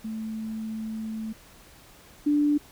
sine tone pair in turn, 220 / 293.7 Hz, A3 / D4, 0 / 0 cents, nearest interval perfect fourth, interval 500 cents, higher second, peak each -30 / -19 dBFS, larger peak second, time 0.04-1.33 / 2.26-2.58 s, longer first, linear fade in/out 10 ms, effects pink hiss -52 dBFS RMS until 2.71 s

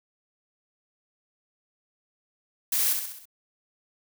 blue noise with echo, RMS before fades -25 dBFS, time 2.72-2.93 s, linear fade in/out 5 ms, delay 65 ms, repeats 5, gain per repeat -5 dB, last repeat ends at 3.255 s, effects none

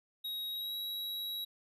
square tone with pitch glide, 3800 to 3869 Hz, A#7 to B7, +33 to -36 cents, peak -37 dBFS, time 0.24-1.45 s, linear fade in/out 10 ms, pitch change +31 cents, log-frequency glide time 0.5-0.75 s, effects none

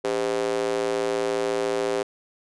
square tone with high-pass filter, 57.1 Hz, A#1, 35 cents flat, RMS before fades -25 dBFS, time 0.04-2.03 s, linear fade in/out 5 ms, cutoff 440 Hz, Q 4.4, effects resampled to 22050 Hz

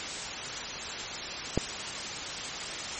click, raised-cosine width 2 ms, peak -10 dBFS, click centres 1.576 s, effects white hiss -35 dBFS RMS until 2.99 s + MP3 32 kbps

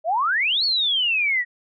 sine exponential two-way sweep, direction up then down, 606 to 4493 to 1879 Hz, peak -18 dBFS, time 0.04-1.45 s, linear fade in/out 50 ms, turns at 0.64 s, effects none

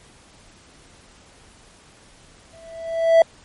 triangle tone with exponential growth, 659.3 Hz, E5, in tune, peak -5 dBFS, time 2.53-3.22 s, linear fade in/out 2 ms, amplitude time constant 150 ms, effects pink hiss -50 dBFS RMS until 3.44 s + MP3 48 kbps

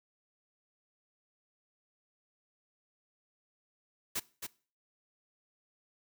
white noise with echo, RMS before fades -34 dBFS, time 4.15-4.2 s, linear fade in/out 10 ms, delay 270 ms, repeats 1, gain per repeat -6 dB, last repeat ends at 4.47 s, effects noise-tail reverb RT60 0.4 s tail -21 dB re dry

